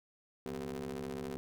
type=ring-modulated tone; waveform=25% pulse; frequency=69.3 Hz; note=C#2; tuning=in tune; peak=-32 dBFS; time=0.46-1.37 s; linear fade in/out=0 ms; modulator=319 Hz; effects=none